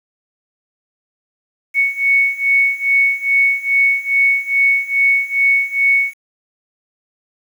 sine beating tone pair, 2217 / 2219.4 Hz, C#7 / C#7, 0 / +2 cents, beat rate 2.4 Hz, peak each -16 / -14 dBFS, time 1.74-6.14 s, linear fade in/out 50 ms, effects 7-bit

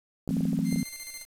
clicks, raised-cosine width 2 ms, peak -24 dBFS, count 9, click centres 0.277 / 0.307 / 0.368 / 0.407 / 0.454 / 0.531 / 0.59 / 0.727 / 0.76 s
sine chord, F# half-diminished seventh, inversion third, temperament equal, 164.81 / 185 / 220 / 261.6 Hz, E3 / F#3 / A3 / C4, 0 / 0 / 0 / 0 cents, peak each -30 / -30 / -30 / -30 dBFS, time 0.29-0.83 s, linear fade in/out 0 ms
10% pulse tone with tremolo, 2093 Hz, C7, in tune, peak -28 dBFS, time 0.64-1.26 s, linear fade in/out 50 ms, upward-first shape square, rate 14 Hz, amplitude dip 40%
effects resampled to 32000 Hz + 8-bit

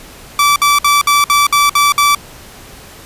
sawtooth tone bursts, 1159 Hz, D6, 23 cents flat, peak -4 dBFS, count 8, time 0.39-2.149 s, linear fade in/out 2 ms, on 170 ms, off 57 ms, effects pink hiss -36 dBFS RMS until 3.05 s + resampled to 32000 Hz

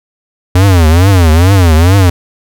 square tone with vibrato, 87.9 Hz, F2, 12 cents sharp, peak -4 dBFS, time 0.55-2.1 s, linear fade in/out 5 ms, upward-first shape triangle, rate 2.3 Hz, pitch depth 250 cents each way, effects none

